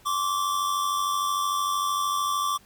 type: tone pair together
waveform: square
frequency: 1066 / 1159.2 Hz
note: C6 / D6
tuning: +32 / -23 cents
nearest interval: minor second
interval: 145 cents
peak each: -31 / -25 dBFS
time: 0.05-2.58 s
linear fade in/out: 20 ms
effects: pink hiss -56 dBFS RMS until 2.65 s + MP3 96 kbps